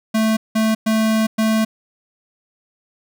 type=tone bursts at uneven times; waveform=square; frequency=220 Hz; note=A3; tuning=in tune; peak=-15 dBFS; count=4; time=0.14-0.37 / 0.55-0.75 / 0.86-1.27 / 1.38-1.65 s; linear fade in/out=10 ms; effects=none

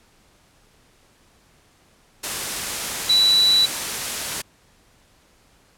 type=tone in noise; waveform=sine; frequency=3949 Hz; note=B7; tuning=1 cent flat; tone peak=-13 dBFS; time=3.09-3.66 s; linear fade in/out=10 ms; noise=white; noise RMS=-26 dBFS; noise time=2.23-4.42 s; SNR=+10 dB; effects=pink hiss -57 dBFS RMS until 5.77 s + low-pass 11000 Hz 12 dB/octave

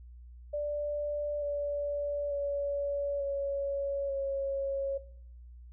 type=tone with pitch steps; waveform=sine; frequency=587.3 / 577.5 / 568 / 558.5 / 549.2 Hz; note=D5 / D5 / C#5 / C#5 / C#5; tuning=0 / -29 / +42 / +13 / -16 cents; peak=-30 dBFS; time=0.53-4.98 s; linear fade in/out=10 ms; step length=890 ms; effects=noise-tail reverb RT60 0.7 s tail -18 dB re dry + added 60 Hz sine -47 dBFS peak until 5.72 s

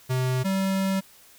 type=tone pair in turn; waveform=square; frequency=128.5 / 192.53 Hz; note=C3 / G3; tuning=-31 / -31 cents; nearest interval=perfect fifth; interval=700 cents; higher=second; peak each=-23 dBFS; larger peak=neither; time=0.09-0.44 / 0.44-1.01 s; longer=second; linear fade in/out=20 ms; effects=white hiss -53 dBFS RMS until 1.38 s

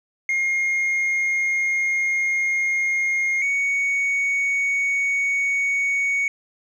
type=tone pair in turn; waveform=sine; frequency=2135 / 2231 Hz; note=C7 / C#7; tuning=+34 / +11 cents; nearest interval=minor second; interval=77 cents; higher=second; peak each=-16 dBFS; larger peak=neither; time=0.29-3.42 / 3.42-6.28 s; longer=first; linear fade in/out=2 ms; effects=tanh soft clip ceiling -18 dBFS + 9-bit

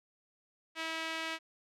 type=tone with band-pass filter; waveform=sawtooth; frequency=323.7 Hz; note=E4; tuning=31 cents flat; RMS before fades=-38 dBFS; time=0.75-1.39 s; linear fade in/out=50 ms; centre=2500 Hz; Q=1.2; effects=none

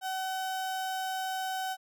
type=tone; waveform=35% pulse; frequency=757 Hz; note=F#5; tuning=39 cents sharp; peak=-30 dBFS; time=0.01-1.77 s; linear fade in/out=50 ms; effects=none

